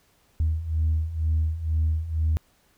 sine beating tone pair, 77.78 / 79.88 Hz, D#2 / D#2, 0 / +46 cents, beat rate 2.1 Hz, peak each -26 / -22 dBFS, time 0.4-2.37 s, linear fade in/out 0 ms, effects tanh soft clip ceiling -16 dBFS + pink hiss -63 dBFS RMS until 2.77 s

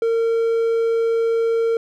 triangle tone, 457.5 Hz, A#4, 32 cents flat, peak -14 dBFS, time 0.02-1.77 s, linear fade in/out 2 ms, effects none

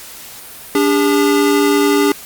square tone pair together, 289.5 / 403.1 Hz, D4 / G4, -25 / +48 cents, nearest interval tritone, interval 573 cents, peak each -14 dBFS, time 0.75-2.12 s, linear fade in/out 2 ms, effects white hiss -34 dBFS RMS until 2.25 s + Opus 48 kbps

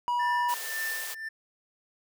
triangle tone, 969 Hz, B5, 33 cents flat, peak -23 dBFS, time 0.08-0.54 s, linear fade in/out 0 ms
triangle tone with tremolo, 1781 Hz, A6, 21 cents sharp, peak -28 dBFS, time 0.19-1.29 s, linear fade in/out 10 ms, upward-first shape sine, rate 1.9 Hz, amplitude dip 75%
white high-pass noise, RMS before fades -37 dBFS, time 0.48-1.15 s, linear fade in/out 20 ms, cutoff 400 Hz, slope 96 dB/octave
effects none

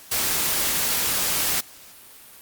white noise, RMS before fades -23 dBFS, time 0.11-1.61 s, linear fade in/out 10 ms, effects white hiss -46 dBFS RMS until 2.41 s + Opus 48 kbps

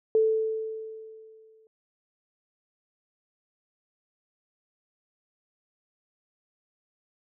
sine tone with exponential decay, 440.4 Hz, A4, 2 cents sharp, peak -17 dBFS, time 0.15-1.67 s, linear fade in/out 1 ms, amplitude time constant 330 ms, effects none

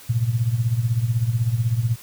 sine tone with tremolo, 116.54 Hz, A#2, in tune, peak -14 dBFS, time 0.09-1.96 s, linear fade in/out 10 ms, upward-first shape triangle, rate 16 Hz, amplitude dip 85%, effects white hiss -44 dBFS RMS until 2.02 s

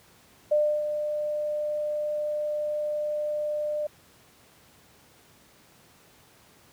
sine tone with ADSR envelope, 599 Hz, D5, 34 cents sharp, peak -18 dBFS, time 0.51-3.87 s, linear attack 11 ms, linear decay 300 ms, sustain -8 dB, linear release 6 ms, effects pink hiss -57 dBFS RMS until 6.72 s + high-pass 80 Hz 12 dB/octave

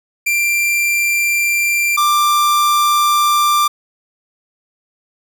45% pulse tone pair in turn, 2367 / 1183.5 Hz, D7 / D6, +13 / +13 cents, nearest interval octave, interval 1200 cents, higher first, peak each -13 / -11 dBFS, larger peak second, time 0.26-1.97 / 1.97-3.68 s, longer neither, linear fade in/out 10 ms, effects none

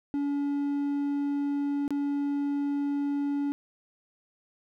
triangle tone with dropouts, 284.7 Hz, C#4, 46 cents sharp, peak -24 dBFS, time 0.14-3.52 s, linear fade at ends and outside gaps 0 ms, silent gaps 1.879-1.906 s, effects none

